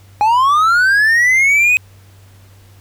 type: linear sweep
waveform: triangle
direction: up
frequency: 818 to 2533 Hz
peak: -7 dBFS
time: 0.21-1.77 s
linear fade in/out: 0 ms
effects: added 97 Hz sine -41 dBFS peak until 2.8 s + pink hiss -50 dBFS RMS until 2.8 s